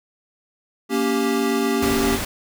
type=chord; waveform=square; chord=G diminished; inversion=first; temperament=equal with one note detuned; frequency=233.1 / 280.7 / 392 Hz; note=Bb3 / Db4 / G4; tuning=0 / +22 / 0 cents; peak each=-24 / -24 / -23 dBFS; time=0.89-2.19 s; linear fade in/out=50 ms
type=noise; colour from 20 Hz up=pink; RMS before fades=-26 dBFS; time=1.82-2.25 s; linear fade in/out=5 ms
effects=none